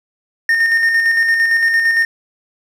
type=tone with tremolo; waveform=triangle; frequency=1829 Hz; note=A#6; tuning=33 cents flat; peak=-8 dBFS; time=0.49-2.05 s; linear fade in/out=2 ms; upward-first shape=square; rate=8.8 Hz; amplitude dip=35%; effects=none